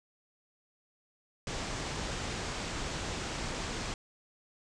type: low-pass noise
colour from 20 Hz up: pink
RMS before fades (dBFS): -37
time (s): 1.47-3.94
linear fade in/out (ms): 2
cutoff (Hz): 8000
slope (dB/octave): 48
effects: none